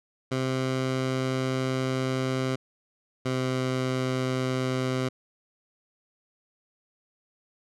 15% pulse tone pair in turn, 130.6 / 129.25 Hz, C3 / C3, -3 / -21 cents, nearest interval unison, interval 18 cents, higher first, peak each -19 dBFS, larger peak neither, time 0.31-2.56 / 3.25-5.09 s, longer first, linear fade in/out 10 ms, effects low-pass 7000 Hz 12 dB/octave

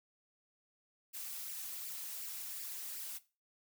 blue noise with flanger, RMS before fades -44 dBFS, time 1.13-3.19 s, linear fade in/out 20 ms, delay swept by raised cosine 0.39 to 4.29 ms, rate 2.7 Hz, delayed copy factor +0.7, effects noise-tail reverb RT60 0.3 s tail -17 dB re dry

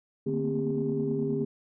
sine tone cluster, 148 / 226.6 / 236 / 262.9 / 402.4 Hz, D3 / A#3 / A#3 / C4 / G4, +14 / -49 / +22 / +8 / +45 cents, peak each -32 / -34 / -35 / -32 / -29 dBFS, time 0.26-1.45 s, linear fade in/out 10 ms, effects tanh soft clip ceiling -17 dBFS

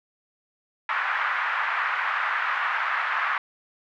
white band-pass noise, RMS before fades -26 dBFS, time 0.89-3.38 s, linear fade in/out 2 ms, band 1000 to 1800 Hz, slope 24 dB/octave, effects none

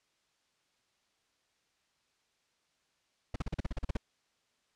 brown noise bursts, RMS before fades -31 dBFS, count 11, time 3.34-3.97 s, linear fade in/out 5 ms, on 20 ms, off 41 ms, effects white hiss -75 dBFS RMS until 4.75 s + low-pass 6000 Hz 12 dB/octave

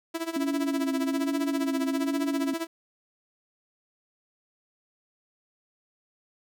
sawtooth tone with tremolo, 329.6 Hz, E4, in tune, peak -23 dBFS, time 0.14-2.67 s, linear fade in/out 10 ms, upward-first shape sine, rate 15 Hz, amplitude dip 85%
sine tone with vibrato, 275.3 Hz, C#4, 12 cents flat, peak -26 dBFS, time 0.36-2.54 s, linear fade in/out 5 ms, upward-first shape triangle, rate 1.2 Hz, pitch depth 42 cents each way
effects none

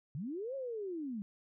sine linear two-way sweep, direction up then down, 123.47 to 554.4 to 193.2 Hz, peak -37 dBFS, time 0.15-1.22 s, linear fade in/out 0 ms, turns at 0.55 s, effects none

